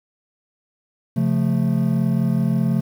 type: chord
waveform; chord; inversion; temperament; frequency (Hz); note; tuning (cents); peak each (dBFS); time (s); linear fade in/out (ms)
triangle; Db augmented; none; equal with one note detuned; 136.05 / 174.61 / 220; Db3 / F3 / A3; -32 / 0 / 0; -19; 1.16-2.81; 10
effects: 8-bit